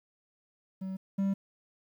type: tone pair in turn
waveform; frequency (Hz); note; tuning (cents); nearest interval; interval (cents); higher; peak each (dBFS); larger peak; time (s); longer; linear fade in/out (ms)
triangle; 190 / 195.79; F#3 / G3; +46 / -2; minor second; 52; second; -32 / -24; second; 0.81-0.97 / 1.18-1.34; neither; 10
effects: 11-bit